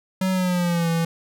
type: tone with pitch glide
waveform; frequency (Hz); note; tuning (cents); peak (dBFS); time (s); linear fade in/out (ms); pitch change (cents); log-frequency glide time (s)
square; 187.7 to 166.26; F#3 to E3; +25 to +15; -20; 0.21-1.05; 5; -210; 0.31-0.89
effects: none